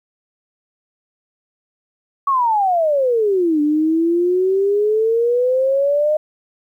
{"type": "exponential two-way sweep", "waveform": "sine", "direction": "down then up", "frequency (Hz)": [1135, 293.7, 617], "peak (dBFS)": -13, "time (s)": [2.27, 6.17], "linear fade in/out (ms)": 5, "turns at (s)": 3.61, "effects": ["9-bit"]}